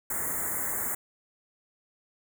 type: band-stop noise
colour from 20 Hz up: white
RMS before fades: -31 dBFS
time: 0.1-0.95 s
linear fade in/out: 5 ms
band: 2100 to 6800 Hz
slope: 96 dB/octave
effects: none